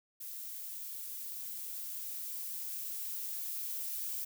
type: noise with level ramp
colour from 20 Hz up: violet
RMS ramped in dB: -44 to -38 dBFS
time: 0.2-4.25 s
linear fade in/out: 10 ms
effects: none